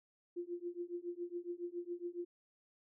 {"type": "tone with tremolo", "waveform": "sine", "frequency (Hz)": 349.2, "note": "F4", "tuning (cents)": 0, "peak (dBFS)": -36, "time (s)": [0.36, 2.25], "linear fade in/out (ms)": 10, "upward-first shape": "triangle", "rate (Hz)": 7.2, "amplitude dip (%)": 100, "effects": []}